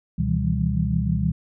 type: tone cluster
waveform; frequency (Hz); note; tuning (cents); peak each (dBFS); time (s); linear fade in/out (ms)
sine; 71.2 / 123.4 / 160.4 / 166.8 / 197.3; C#2 / B2 / E3 / E3 / G3; +47 / -1 / -47 / +21 / +11; -26; 0.18-1.32; 10
effects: none